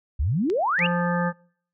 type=exponential sweep; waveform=sine; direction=up; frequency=60.3 to 3005 Hz; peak=-20 dBFS; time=0.19-0.87 s; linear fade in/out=10 ms
type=clicks; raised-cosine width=0.2 ms; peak=-21 dBFS; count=2; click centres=0.5 / 0.792 s
type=harmonic tone; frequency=174.61 Hz; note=F3; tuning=in tune; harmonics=1 / 3 / 5 / 7 / 9 / 10; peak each=-23 / -28 / -30 / -31 / -33 / -33 dBFS; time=0.78-1.33 s; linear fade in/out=50 ms
effects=noise-tail reverb RT60 0.6 s tail -26 dB re dry